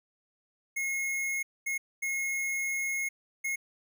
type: tone bursts at uneven times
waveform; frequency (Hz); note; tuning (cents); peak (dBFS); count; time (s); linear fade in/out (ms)
square; 2163; C#7; -43; -30; 4; 0.76-1.43 / 1.66-1.78 / 2.02-3.09 / 3.44-3.56; 10
effects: none